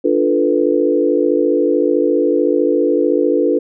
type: chord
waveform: sine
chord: B half-diminished seventh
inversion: first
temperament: equal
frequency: 293.7 / 349.2 / 440 / 493.9 Hz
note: D4 / F4 / A4 / B4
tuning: 0 / 0 / 0 / 0 cents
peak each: -17 dBFS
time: 0.04-3.59 s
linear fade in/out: 10 ms
effects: none